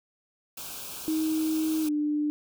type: band-stop noise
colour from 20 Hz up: white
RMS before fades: -39 dBFS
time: 0.57-1.89 s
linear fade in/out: 5 ms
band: 1600 to 2300 Hz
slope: 96 dB/octave
type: tone with pitch glide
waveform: sine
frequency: 315.1 to 297.8 Hz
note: D#4 to D4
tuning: +22 to +24 cents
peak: -24 dBFS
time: 1.08-2.3 s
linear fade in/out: 0 ms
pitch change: -98 cents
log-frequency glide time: 1.82-1.9 s
effects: none